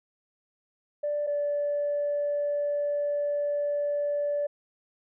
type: tone pair in turn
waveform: sine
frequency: 587.3 / 580.9 Hz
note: D5 / D5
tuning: 0 / -19 cents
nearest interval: unison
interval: 19 cents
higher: first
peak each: -25 / -24 dBFS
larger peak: second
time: 1.03-1.27 / 1.27-4.47 s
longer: second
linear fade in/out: 10 ms
effects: tanh soft clip ceiling -21 dBFS